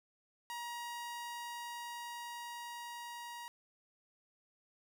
sawtooth tone with level ramp, 950 Hz, A#5, 33 cents sharp, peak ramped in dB -37 to -41 dBFS, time 0.5-3.48 s, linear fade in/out 0 ms, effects none

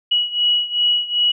sine beating tone pair, 2919 / 2921.6 Hz, F#7 / F#7, -24 / -23 cents, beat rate 2.6 Hz, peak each -17 / -20 dBFS, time 0.11-1.32 s, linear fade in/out 10 ms, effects none

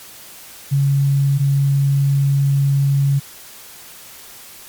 sine tone pair in turn, 139.1 / 139.1 Hz, C#3 / C#3, +6 / +6 cents, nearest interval unison, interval 0 cents, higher neither, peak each -12 dBFS, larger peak neither, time 0.71-1.39 / 1.39-3.2 s, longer second, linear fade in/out 20 ms, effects white hiss -39 dBFS RMS until 4.68 s + MP3 96 kbps

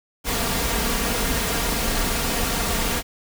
pink noise with comb filter, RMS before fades -23 dBFS, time 0.24-3.03 s, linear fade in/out 50 ms, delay 4.3 ms, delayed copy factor +0.5, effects none

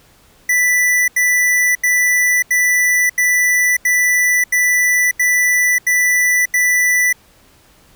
square tone bursts, 1978 Hz, B6, 2 cents sharp, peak -12 dBFS, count 10, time 0.49-7.128 s, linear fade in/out 5 ms, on 590 ms, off 82 ms, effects pink hiss -50 dBFS RMS until 7.95 s

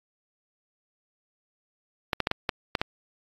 clicks, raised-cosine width 0.3 ms, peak -8 dBFS, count 7, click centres 2.132 / 2.203 / 2.271 / 2.314 / 2.492 / 2.752 / 2.815 s, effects AAC 32 kbps

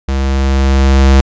square tone with level ramp, 67.3 Hz, C2, 49 cents sharp, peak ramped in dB -13 to -4 dBFS, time 0.08-1.21 s, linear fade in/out 5 ms, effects resampled to 16000 Hz

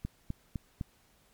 click train, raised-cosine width 5 ms, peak -22 dBFS, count 4, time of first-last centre 0.05-0.811 s, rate 3.94 Hz, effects pink hiss -66 dBFS RMS until 1.33 s + MP3 96 kbps

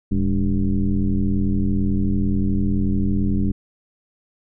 sine tone with frequency modulation, 110.3 Hz, A2, 5 cents sharp, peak -16 dBFS, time 0.11-3.52 s, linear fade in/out 10 ms, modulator 91.4 Hz, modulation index 1.8, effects none

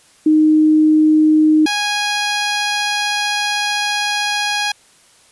sine / 10% pulse tone pair in turn, 309.5 / 826.3 Hz, D#4 / G#5, -9 / -9 cents, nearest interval octave + perfect fourth, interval 1700 cents, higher second, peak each -8 dBFS, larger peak neither, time 0.26-1.66 / 1.66-4.72 s, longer second, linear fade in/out 5 ms, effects white hiss -50 dBFS RMS until 5.31 s + resampled to 24000 Hz

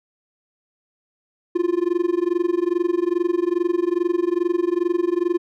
triangle tone with amplitude modulation, 349.2 Hz, F4, in tune, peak -12 dBFS, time 1.55-5.38 s, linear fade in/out 10 ms, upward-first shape sine, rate 22.4 Hz, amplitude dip 95%, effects none

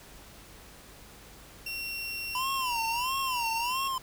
30% pulse tone, 2731 Hz, F7, 39 cents flat, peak -31 dBFS, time 1.66-3.88 s, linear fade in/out 5 ms
square tone with vibrato, 987.8 Hz, B5, in tune, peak -30 dBFS, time 2.35-3.98 s, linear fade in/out 2 ms, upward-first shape sine, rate 1.5 Hz, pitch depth 160 cents each way
effects added 50 Hz sine -57 dBFS peak until 4.02 s + pink hiss -51 dBFS RMS until 4.02 s

